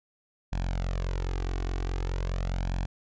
sawtooth tone with flanger, 44.8 Hz, F1, 45 cents sharp, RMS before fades -30 dBFS, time 0.52-2.86 s, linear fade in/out 10 ms, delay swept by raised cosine 1.2 to 2.7 ms, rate 0.44 Hz, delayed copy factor +0.65, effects resampled to 16000 Hz

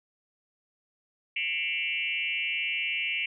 sine tone with frequency modulation, 2522 Hz, D#7, 23 cents sharp, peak -27 dBFS, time 1.36-3.26 s, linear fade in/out 5 ms, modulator 157 Hz, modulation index 2.4, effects none

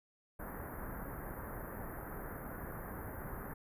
pink band-stop noise, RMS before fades -44 dBFS, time 0.39-3.54 s, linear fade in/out 10 ms, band 1800 to 12000 Hz, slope 48 dB/octave, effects resampled to 32000 Hz

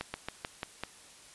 slowing click train, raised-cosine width 0.3 ms, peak -18 dBFS, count 6, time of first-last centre 0.01-0.836 s, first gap 130 ms, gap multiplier 1.12, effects white hiss -54 dBFS RMS until 1.34 s + resampled to 24000 Hz

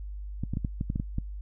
clicks, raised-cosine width 5 ms, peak -17 dBFS, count 9, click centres 0.436 / 0.536 / 0.571 / 0.648 / 0.811 / 0.901 / 0.959 / 0.999 / 1.184 s, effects noise-tail reverb RT60 0.1 s tail -24 dB re dry + added 50 Hz sine -35 dBFS peak until 1.41 s

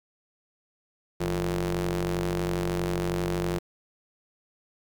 sawtooth ring-modulated tone, 92.5 Hz, F#2, in tune, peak -19 dBFS, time 1.2-3.59 s, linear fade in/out 10 ms, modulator 256 Hz, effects 9-bit

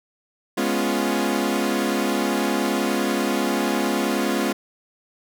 sawtooth chord, C# dominant seventh, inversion second, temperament equal, 207.7 / 246.9 / 277.2 / 349.2 Hz, G#3 / B3 / C#4 / E#4, 0 / 0 / 0 / 0 cents, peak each -22 dBFS, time 0.57-4.53 s, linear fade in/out 10 ms, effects none

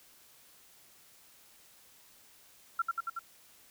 sine tone with echo, 1363 Hz, F6, 43 cents flat, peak -26 dBFS, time 2.79-2.82 s, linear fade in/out 5 ms, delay 93 ms, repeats 4, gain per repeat -2 dB, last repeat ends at 3.192 s, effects white hiss -60 dBFS RMS until 3.7 s

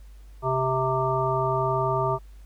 harmonic tone, 130.81 Hz, C3, in tune, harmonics 1 / 3 / 5 / 7 / 9, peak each -28 / -28 / -28 / -28 / -28 dBFS, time 0.42-2.19 s, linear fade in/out 50 ms, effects added 50 Hz sine -43 dBFS peak until 2.45 s + pink hiss -62 dBFS RMS until 2.45 s

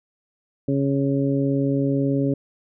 harmonic tone, 138.3 Hz, C#3, 4 cents flat, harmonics 1 / 2 / 3 / 4, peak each -23 / -21 / -27 / -29 dBFS, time 0.68-2.34 s, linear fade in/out 5 ms, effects none

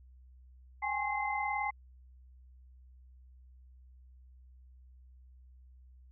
sine tone cluster, 796 / 835 / 1073 / 2069 Hz, G5 / G#5 / C6 / C7, +26 / +9 / +43 / -20 cents, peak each -38 / -35 / -39 / -36 dBFS, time 0.82-1.71 s, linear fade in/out 10 ms, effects added 63 Hz sine -54 dBFS peak until 6.11 s

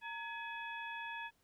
harmonic tone with a mistuned harmonic, 846 Hz, G#5, 32 cents sharp, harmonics 1 / 2 / 3 / 4, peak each -45 / -45 / -48 / -54 dBFS, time 0.01-1.31 s, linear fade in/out 50 ms, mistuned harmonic 1, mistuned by +150 cents, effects pink hiss -75 dBFS RMS until 1.43 s

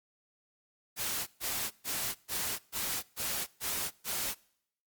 white noise bursts, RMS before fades -34 dBFS, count 8, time 0.96-4.35 s, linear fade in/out 50 ms, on 310 ms, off 130 ms, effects noise-tail reverb RT60 0.7 s tail -24 dB re dry + Opus 48 kbps

